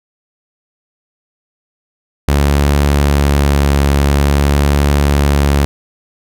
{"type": "tone with vibrato", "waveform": "sawtooth", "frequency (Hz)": 71.1, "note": "C#2", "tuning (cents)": 45, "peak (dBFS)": -5, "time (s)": [2.28, 5.65], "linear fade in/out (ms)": 0, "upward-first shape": "triangle", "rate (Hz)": 0.48, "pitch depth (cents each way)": 16, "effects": []}